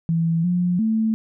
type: tone with pitch steps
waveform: sine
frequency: 165.3 / 177.7 / 221 Hz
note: E3 / F3 / A3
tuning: +5 / +30 / +8 cents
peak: -17 dBFS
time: 0.09-1.14 s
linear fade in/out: 0 ms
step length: 350 ms
effects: none